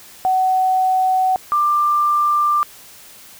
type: tone pair in turn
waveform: sine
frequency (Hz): 750 / 1187.1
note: F#5 / D6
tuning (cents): +23 / +18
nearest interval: minor sixth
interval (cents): 795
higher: second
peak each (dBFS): -13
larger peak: neither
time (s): 0.25-1.36 / 1.52-2.63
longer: neither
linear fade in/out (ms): 0
effects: white hiss -42 dBFS RMS until 3.39 s